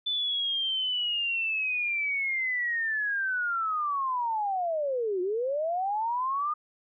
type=linear two-way sweep; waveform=sine; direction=down then up; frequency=3520 to 351.4 to 1229 Hz; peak=-26 dBFS; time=0.06-6.54 s; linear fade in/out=10 ms; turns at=5.21 s; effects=none